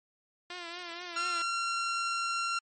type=tone with vibrato; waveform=5% pulse; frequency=347.6 Hz; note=F4; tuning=8 cents flat; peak=-28 dBFS; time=0.5-1.42 s; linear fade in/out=2 ms; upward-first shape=triangle; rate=4.2 Hz; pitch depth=73 cents each way
type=tone; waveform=sawtooth; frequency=1371 Hz; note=F6; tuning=32 cents flat; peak=-26 dBFS; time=1.16-2.59 s; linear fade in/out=5 ms
effects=MP3 32 kbps